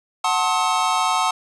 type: chord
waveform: square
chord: F# diminished seventh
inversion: none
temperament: just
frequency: 740 / 888 / 1065.6 / 1278.7 Hz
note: F#5 / A5 / C6 / Eb6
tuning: 0 / +16 / +31 / +47 cents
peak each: -24 dBFS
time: 0.24-1.31 s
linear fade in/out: 5 ms
effects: resampled to 24000 Hz + 7-bit